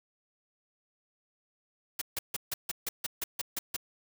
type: noise bursts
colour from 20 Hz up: white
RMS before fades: -33 dBFS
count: 11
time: 1.99-3.765 s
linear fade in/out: 5 ms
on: 25 ms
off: 150 ms
effects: none